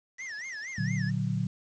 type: tone with vibrato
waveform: square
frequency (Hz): 1895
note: A#6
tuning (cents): +28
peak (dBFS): -37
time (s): 0.18-1.11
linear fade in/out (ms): 20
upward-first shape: sine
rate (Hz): 4.3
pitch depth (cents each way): 210
type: chord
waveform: sine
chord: Bb augmented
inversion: none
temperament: equal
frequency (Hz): 116.54 / 146.83 / 185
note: Bb2 / D3 / F#3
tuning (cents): 0 / 0 / 0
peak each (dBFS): -31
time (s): 0.78-1.47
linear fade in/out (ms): 5
effects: resampled to 16000 Hz + 9-bit